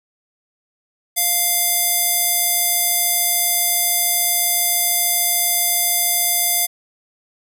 square tone with band-pass filter, 698.5 Hz, F5, in tune, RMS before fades -18 dBFS, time 1.16-6.67 s, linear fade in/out 20 ms, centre 12000 Hz, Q 1.5, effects none

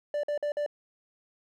triangle tone bursts, 587.3 Hz, D5, in tune, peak -25 dBFS, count 4, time 0.14-0.663 s, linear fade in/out 2 ms, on 94 ms, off 49 ms, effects none

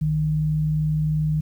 sine tone pair together, 61.1 / 153.8 Hz, B1 / D#3, -18 / -20 cents, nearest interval octave + major third, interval 1598 cents, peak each -31 / -19 dBFS, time 0.01-1.41 s, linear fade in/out 10 ms, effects 9-bit

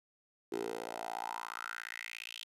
10% pulse tone with high-pass filter sweep, 57.1 Hz, A#1, 35 cents flat, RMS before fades -42 dBFS, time 0.52-2.44 s, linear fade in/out 5 ms, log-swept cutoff 370 to 3300 Hz, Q 5, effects resampled to 32000 Hz

